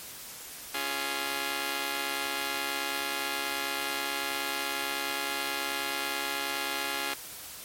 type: chord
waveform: 5% pulse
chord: Db major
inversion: none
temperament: just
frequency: 277.2 / 346.5 / 415.8 Hz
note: Db4 / F4 / Ab4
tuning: 0 / -14 / +2 cents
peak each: -25 dBFS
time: 0.74-7.14 s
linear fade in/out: 5 ms
effects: white hiss -43 dBFS RMS until 7.64 s + MP3 64 kbps